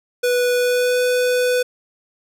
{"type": "tone with pitch glide", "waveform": "square", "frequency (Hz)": [491.9, 497.3], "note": ["B4", "B4"], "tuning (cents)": [-7, 12], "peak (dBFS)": -16, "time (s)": [0.23, 1.63], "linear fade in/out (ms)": 10, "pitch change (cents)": 19, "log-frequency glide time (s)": [0.56, 1], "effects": []}